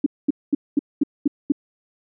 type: tone bursts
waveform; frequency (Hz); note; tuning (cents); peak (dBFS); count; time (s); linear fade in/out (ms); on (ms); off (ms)
sine; 286.2; D4; -45; -13; 7; 0.04-1.521; 5; 23; 220
effects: none